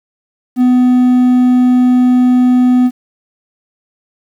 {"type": "tone", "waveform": "triangle", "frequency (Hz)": 250, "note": "B3", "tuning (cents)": 21, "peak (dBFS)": -4, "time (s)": [0.56, 2.91], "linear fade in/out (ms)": 50, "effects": ["7-bit"]}